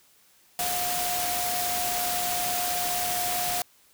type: tone in noise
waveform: sine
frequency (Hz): 714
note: F5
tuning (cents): +38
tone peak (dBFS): -30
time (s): 0.59-3.62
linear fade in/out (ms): 2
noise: white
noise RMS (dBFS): -29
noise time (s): 0.59-3.62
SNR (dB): -4
effects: white hiss -60 dBFS RMS until 3.93 s